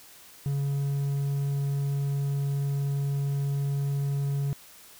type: tone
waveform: triangle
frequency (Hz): 140.2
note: C#3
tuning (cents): +20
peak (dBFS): -23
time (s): 0.46-4.53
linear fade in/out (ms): 0
effects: white hiss -51 dBFS RMS until 4.99 s